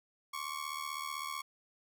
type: ring-modulated tone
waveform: sawtooth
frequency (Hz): 1108.7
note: C#6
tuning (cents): 0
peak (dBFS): -31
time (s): 0.33-1.42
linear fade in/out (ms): 10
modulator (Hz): 37.9
effects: none